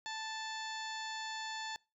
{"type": "harmonic tone", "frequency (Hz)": 880, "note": "A5", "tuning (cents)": 0, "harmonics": [1, 2, 3, 4, 5, 6, 7, 8], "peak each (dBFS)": [-43, -44, -52, -47, -48, -56, -59, -53], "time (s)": [0.06, 1.76], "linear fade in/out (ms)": 0, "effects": ["noise-tail reverb RT60 0.3 s tail -25 dB re dry"]}